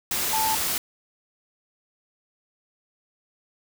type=tone in noise; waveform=sine; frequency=880 Hz; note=A5; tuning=in tune; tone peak=-23 dBFS; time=0.33-0.55 s; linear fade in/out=2 ms; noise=white; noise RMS=-26 dBFS; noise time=0.11-0.78 s; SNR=0 dB; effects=none

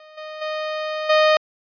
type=tone with level steps; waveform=sawtooth; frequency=618 Hz; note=D#5; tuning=12 cents flat; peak=-39 / -28 / -20 / -9 dBFS; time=0-1.37 s; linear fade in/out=2 ms; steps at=0.17 / 0.41 / 1.09 s; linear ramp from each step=10 ms; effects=resampled to 11025 Hz

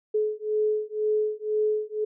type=beating tone pair; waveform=sine; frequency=426.3 / 428.3 Hz; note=G#4 / A4; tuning=+45 / -47 cents; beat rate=2 Hz; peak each=-26 dBFS; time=0.14-2.05 s; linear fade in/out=10 ms; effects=none

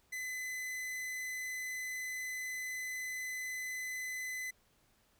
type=tone; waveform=45% pulse; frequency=2019 Hz; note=B6; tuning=38 cents sharp; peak=-38 dBFS; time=0.12-4.51 s; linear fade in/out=10 ms; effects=pink hiss -71 dBFS RMS until 5.19 s

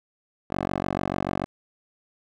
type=tone with band-pass filter; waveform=10% pulse; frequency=46.88 Hz; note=F#1; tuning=23 cents sharp; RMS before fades=-28 dBFS; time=0.5-1.46 s; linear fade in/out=10 ms; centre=600 Hz; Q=0.8; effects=none

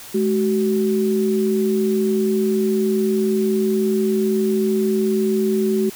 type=tone pair together; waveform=sine; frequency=212.4 / 378.2 Hz; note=G#3 / F#4; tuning=+39 / +38 cents; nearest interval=minor seventh; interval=999 cents; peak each=-19 / -18 dBFS; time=0.14-5.9 s; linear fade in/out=10 ms; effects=white hiss -38 dBFS RMS until 5.95 s

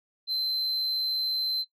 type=tone; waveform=sine; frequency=4087 Hz; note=C8; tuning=41 cents flat; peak=-23 dBFS; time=0.27-1.65 s; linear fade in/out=50 ms; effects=noise-tail reverb RT60 0.1 s tail -21 dB re dry + tanh soft clip ceiling -25 dBFS

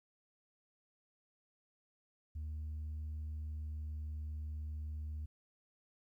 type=tone with pitch glide; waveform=sine; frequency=76.8 to 76.27 Hz; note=D#2 to D#2; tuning=-22 to -34 cents; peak=-37 dBFS; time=2.35-5.26 s; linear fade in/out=10 ms; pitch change=-12 cents; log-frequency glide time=3.39-3.98 s; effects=tanh soft clip ceiling -38 dBFS + 13-bit

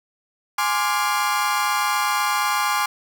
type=chord; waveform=35% pulse; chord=D half-diminished seventh; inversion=second; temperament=equal with one note detuned; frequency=830.6 / 1046.5 / 1174.7 / 1410.7 Hz; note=Ab5 / C6 / D6 / F6; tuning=0 / 0 / 0 / +17 cents; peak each=-23 / -22 / -23 / -26 dBFS; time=0.58-2.86 s; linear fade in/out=5 ms; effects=none

